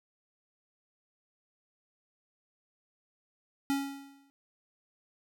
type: tone with exponential decay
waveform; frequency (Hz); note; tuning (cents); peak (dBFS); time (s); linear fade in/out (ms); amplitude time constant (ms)
square; 277.2; C#4; 0; -26; 3.7-4.3; 0; 130
effects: none